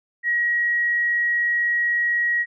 sine tone, 1902 Hz, A#6, 34 cents sharp, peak -18 dBFS, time 0.23-2.46 s, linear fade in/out 50 ms, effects none

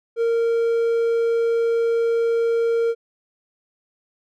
triangle tone, 462.3 Hz, A#4, 14 cents flat, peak -15 dBFS, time 0.16-2.95 s, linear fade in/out 50 ms, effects none

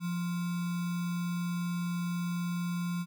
sine tone with sample-and-hold, 174.6 Hz, F3, in tune, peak -30 dBFS, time 0-3.06 s, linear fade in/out 50 ms, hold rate 1225 Hz, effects none

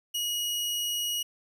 sawtooth tone, 2900 Hz, F#7, 35 cents flat, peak -25 dBFS, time 0.14-1.23 s, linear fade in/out 10 ms, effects none

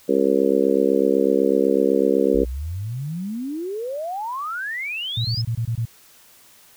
harmonic tone, 68 Hz, C#2, 33 cents flat, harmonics 3 / 4 / 5 / 6 / 7 / 8, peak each -26 / -22 / -23 / -21 / -20 / -26 dBFS, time 0.08-2.45 s, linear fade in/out 20 ms
sine exponential sweep, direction up, 49.12 to 5270 Hz, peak -25 dBFS, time 2.34-5.42 s, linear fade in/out 10 ms
sine tone bursts, 115.4 Hz, A#2, 17 cents flat, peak -20 dBFS, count 7, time 5.17-5.854 s, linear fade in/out 5 ms, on 78 ms, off 23 ms
effects white hiss -51 dBFS RMS until 6.76 s

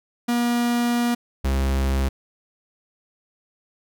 45% pulse tone pair in turn, 239.3 / 67 Hz, A#3 / C2, +46 / +42 cents, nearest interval octave + minor seventh, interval 2204 cents, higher first, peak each -19 dBFS, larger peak neither, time 0.28-1.15 / 1.44-2.09 s, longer first, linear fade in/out 10 ms, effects none

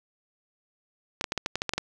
clicks, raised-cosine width 0.2 ms, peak -10 dBFS, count 10, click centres 1.211 / 1.242 / 1.321 / 1.377 / 1.461 / 1.556 / 1.619 / 1.693 / 1.736 / 1.78 s, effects none

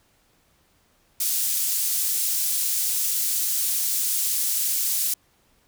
pink high-pass noise, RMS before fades -24 dBFS, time 1.2-5.14 s, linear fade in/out 5 ms, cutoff 7700 Hz, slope 12 dB/octave, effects pink hiss -63 dBFS RMS until 5.67 s

